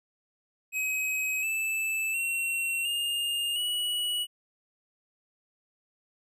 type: tone with pitch steps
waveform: square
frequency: 2538 / 2631 / 2726 / 2826 / 2929 Hz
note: D#7 / E7 / F7 / F7 / F#7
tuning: +34 / -4 / -43 / +20 / -18 cents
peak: -28 dBFS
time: 0.72-4.27 s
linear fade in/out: 50 ms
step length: 710 ms
effects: none